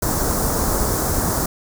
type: band-stop noise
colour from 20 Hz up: pink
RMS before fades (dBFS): -20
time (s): 0.02-1.46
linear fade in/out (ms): 5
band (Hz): 1400 to 5600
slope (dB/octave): 24
effects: none